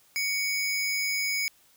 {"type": "tone pair together", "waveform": "square", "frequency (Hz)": [2240, 5029], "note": ["C#7", "D#8"], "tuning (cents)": [18, 18], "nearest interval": "octave + major second", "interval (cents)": 1400, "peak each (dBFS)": [-28, -32], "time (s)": [0.16, 1.48], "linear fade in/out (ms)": 0, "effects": ["white hiss -61 dBFS RMS until 1.76 s"]}